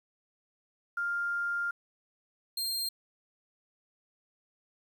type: tone pair in turn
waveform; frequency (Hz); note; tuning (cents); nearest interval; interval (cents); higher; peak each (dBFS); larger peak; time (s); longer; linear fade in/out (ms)
sine / sawtooth; 1400 / 4195; F6 / C8; +4 / +4; octave + perfect fifth; 1900; second; -29 / -28; second; 0.97-1.71 / 2.57-2.89; first; 5
effects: 10-bit